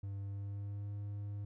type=tone with pitch glide; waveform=triangle; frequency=99.2 to 101.99 Hz; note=G2 to G#2; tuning=+21 to -31 cents; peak=-37 dBFS; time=0.03-1.45 s; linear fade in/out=5 ms; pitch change=+48 cents; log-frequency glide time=0.2-0.91 s; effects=none